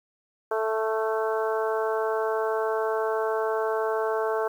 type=harmonic tone with a mistuned harmonic; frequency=220 Hz; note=A3; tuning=in tune; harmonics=2 / 3 / 4 / 5 / 6 / 7; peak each=-26 / -30 / -32 / -34 / -36 / -37 dBFS; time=0.51-4.48 s; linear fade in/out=5 ms; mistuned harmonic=6; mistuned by=+18 cents; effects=9-bit